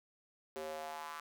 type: tone with high-pass filter sweep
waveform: square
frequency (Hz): 77.78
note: D#2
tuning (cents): 0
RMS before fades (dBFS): -44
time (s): 0.56-1.2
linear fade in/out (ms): 0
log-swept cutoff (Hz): 430 to 1200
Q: 3.5
effects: none